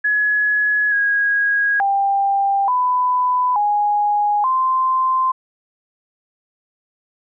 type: tone with pitch steps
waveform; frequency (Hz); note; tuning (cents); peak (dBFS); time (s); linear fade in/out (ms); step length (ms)
sine; 1689 / 1647 / 793 / 999 / 828 / 1040; G#6 / G#6 / G5 / B5 / G#5 / C6; +29 / -15 / +20 / +20 / -5 / -11; -14; 0.04-5.32; 10; 880
effects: none